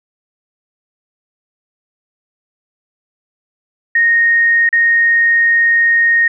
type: tone with dropouts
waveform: sine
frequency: 1858 Hz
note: A#6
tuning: 6 cents flat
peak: -8 dBFS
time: 3.95-6.28 s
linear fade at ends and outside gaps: 5 ms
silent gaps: 4.691-4.727 s
effects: none